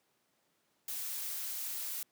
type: noise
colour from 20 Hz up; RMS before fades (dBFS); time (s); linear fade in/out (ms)
blue; -39; 0.88-2.03; 2
effects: pink hiss -75 dBFS RMS until 2.11 s + high-pass 200 Hz 12 dB/octave